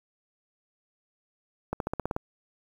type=accelerating click train; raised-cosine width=1 ms; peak=-15 dBFS; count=8; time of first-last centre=1.73-2.164 s; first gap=72 ms; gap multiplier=0.95; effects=8-bit